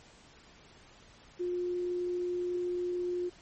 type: tone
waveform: sine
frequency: 355.7 Hz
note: F4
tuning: 32 cents sharp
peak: -30 dBFS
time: 1.39-3.3 s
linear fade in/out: 20 ms
effects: pink hiss -57 dBFS RMS until 3.41 s + MP3 32 kbps